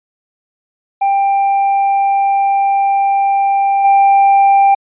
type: tone with level steps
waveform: triangle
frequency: 791 Hz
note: G5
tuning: 15 cents sharp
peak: -8 / -4 dBFS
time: 1.01-4.75 s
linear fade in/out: 10 ms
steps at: 3.84 s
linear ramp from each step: 10 ms
effects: resampled to 8000 Hz